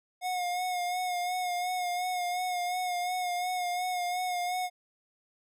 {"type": "tone with vibrato", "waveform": "square", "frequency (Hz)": 721, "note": "F#5", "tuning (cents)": -45, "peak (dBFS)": -30, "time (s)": [0.21, 4.7], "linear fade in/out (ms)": 50, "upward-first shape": "sine", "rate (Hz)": 2.8, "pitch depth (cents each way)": 34, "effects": ["resampled to 32000 Hz"]}